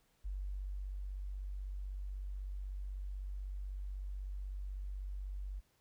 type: tone with ADSR envelope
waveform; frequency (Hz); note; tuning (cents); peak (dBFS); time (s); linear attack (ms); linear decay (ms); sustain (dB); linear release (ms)
sine; 48.06; G1; -34; -37; 0.24-5.61; 19; 740; -2; 27
effects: pink hiss -74 dBFS RMS until 5.8 s